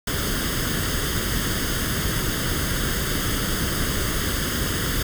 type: noise with comb filter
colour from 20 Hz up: pink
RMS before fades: -24 dBFS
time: 0.07-5.03 s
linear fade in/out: 5 ms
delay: 0.61 ms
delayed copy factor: +0.7
effects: none